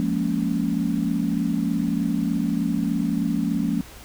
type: chord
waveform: sine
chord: Bb minor seventh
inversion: second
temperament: just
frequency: 174.81 / 209.8 / 233.1 / 279.7 Hz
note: F3 / Ab3 / Bb3 / Db4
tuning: +2 / +18 / 0 / +16 cents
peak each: -26 dBFS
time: 0-3.81 s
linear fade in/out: 0 ms
effects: added 60 Hz sine -46 dBFS peak until 4.04 s + pink hiss -44 dBFS RMS until 4.04 s